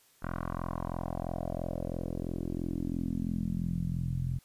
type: tone with low-pass filter sweep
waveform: 10% pulse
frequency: 43 Hz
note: F1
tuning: 26 cents flat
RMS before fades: -34 dBFS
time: 0.22-4.39 s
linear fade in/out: 10 ms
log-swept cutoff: 1400 to 120 Hz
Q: 3.3
effects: white hiss -64 dBFS RMS until 4.44 s + resampled to 32000 Hz